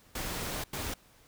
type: noise bursts at uneven times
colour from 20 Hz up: pink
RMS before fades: -36 dBFS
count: 2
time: 0.15-0.64 / 0.73-0.94 s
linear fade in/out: 5 ms
effects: pink hiss -61 dBFS RMS until 1.27 s